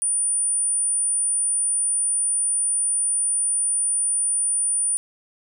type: tone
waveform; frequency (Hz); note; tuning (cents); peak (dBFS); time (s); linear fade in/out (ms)
sine; 9400; D9; +1; -19; 0.02-4.97; 0
effects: none